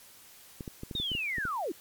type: clicks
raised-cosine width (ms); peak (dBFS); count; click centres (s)
3; -25; 10; 0.608 / 0.678 / 0.834 / 0.912 / 0.952 / 1 / 1.117 / 1.151 / 1.383 / 1.453
type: linear sweep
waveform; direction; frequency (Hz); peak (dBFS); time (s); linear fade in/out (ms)
sine; down; 3780 to 277.7; -30; 0.95-1.72; 5
effects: white hiss -54 dBFS RMS until 1.8 s + MP3 96 kbps